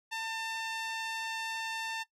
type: tone with band-pass filter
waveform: sawtooth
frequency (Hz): 897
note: A5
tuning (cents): +33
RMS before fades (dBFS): -37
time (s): 0.11-2.04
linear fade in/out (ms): 20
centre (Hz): 2800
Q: 0.62
effects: noise-tail reverb RT60 0.1 s tail -18 dB re dry